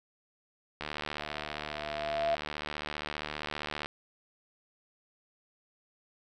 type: click train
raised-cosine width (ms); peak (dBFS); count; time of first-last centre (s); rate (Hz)
0.3; -19; 230; 0.81-3.859; 75.1
type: tone with exponential growth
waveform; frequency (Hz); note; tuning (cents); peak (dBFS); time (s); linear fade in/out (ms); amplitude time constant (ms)
sine; 677; E5; +46; -24; 1.2-2.35; 5; 250
effects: none